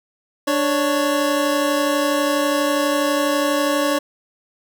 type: tone pair together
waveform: 25% pulse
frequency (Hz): 293.6 / 555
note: D4 / C#5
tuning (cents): 0 / +2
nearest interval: major seventh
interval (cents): 1102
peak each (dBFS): -16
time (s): 0.47-3.99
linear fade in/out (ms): 10
effects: none